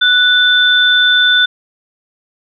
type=tone pair together; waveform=sine; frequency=1480 / 3531 Hz; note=F#6 / A7; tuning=0 / +5 cents; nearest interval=octave + minor third; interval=1505 cents; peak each=-10 dBFS; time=0.01-1.46 s; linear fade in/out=10 ms; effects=none